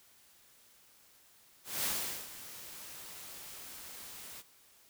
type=noise with ADSR envelope; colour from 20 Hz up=white; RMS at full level=-33 dBFS; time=1.64-4.43 s; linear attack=200 ms; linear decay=420 ms; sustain=-15 dB; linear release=34 ms; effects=white hiss -63 dBFS RMS until 4.89 s